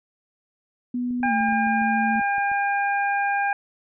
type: tone with pitch glide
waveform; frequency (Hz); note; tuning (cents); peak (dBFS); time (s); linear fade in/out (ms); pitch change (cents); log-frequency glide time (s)
sine; 246 to 221.7; B3 to A3; -7 to +13; -23; 0.94-2.2; 5; -180; 1.27-1.33
type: clicks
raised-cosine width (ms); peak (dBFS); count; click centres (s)
3; -32; 12; 1.108 / 1.204 / 1.257 / 1.408 / 1.487 / 1.525 / 1.67 / 1.818 / 2.158 / 2.213 / 2.382 / 2.516
type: harmonic tone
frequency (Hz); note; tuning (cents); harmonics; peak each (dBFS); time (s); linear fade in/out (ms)
804; G5; +44; 1 / 2 / 3; -22 / -25 / -31; 1.23-3.53; 2
effects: none